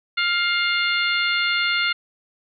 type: harmonic tone with a mistuned harmonic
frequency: 706 Hz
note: F5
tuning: 19 cents sharp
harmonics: 2 / 3 / 4 / 5 / 6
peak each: -23 / -23 / -26 / -28 / -29 dBFS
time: 0.17-1.93 s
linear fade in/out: 10 ms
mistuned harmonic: 2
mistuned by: -20 cents
effects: none